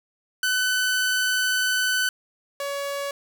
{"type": "tone pair in turn", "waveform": "sawtooth", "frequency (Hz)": [1506, 562.9], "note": ["F#6", "C#5"], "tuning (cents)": [30, 26], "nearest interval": "octave + perfect fourth", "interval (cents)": 1704, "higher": "first", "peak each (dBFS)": [-17, -23], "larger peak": "first", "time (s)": [[0.43, 2.09], [2.6, 3.11]], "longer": "first", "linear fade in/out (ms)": 2, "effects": []}